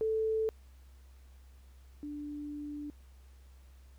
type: tone pair in turn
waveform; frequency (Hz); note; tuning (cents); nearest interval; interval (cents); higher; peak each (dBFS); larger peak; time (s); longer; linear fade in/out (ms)
sine; 440 / 293.7; A4 / D4; 0 / 0; perfect fifth; 700; first; -28 / -38; first; 0.01-0.49 / 2.03-2.9; second; 0
effects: added 65 Hz sine -53 dBFS peak until 3.98 s + pink hiss -68 dBFS RMS until 3.98 s